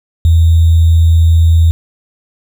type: tone with sample-and-hold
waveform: sine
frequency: 82.5 Hz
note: E2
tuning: 2 cents sharp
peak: -4 dBFS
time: 0.25-1.71 s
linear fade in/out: 0 ms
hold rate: 3675 Hz
effects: none